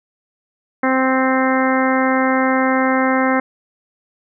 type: harmonic tone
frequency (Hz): 261.6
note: C4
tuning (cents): 0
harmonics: 1 / 2 / 3 / 4 / 5 / 6 / 7 / 8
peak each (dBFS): -17 / -20 / -22 / -23 / -24 / -25 / -25 / -26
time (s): 0.83-3.4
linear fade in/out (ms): 5
effects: none